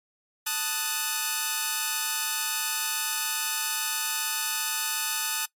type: chord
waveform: 5% pulse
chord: D# diminished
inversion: second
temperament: equal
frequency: 880 / 1244.5 / 1480 Hz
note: A5 / D#6 / F#6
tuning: 0 / 0 / 0 cents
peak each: -19 dBFS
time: 0.46-5.46 s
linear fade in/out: 10 ms
effects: noise-tail reverb RT60 0.1 s tail -21 dB re dry + MP3 64 kbps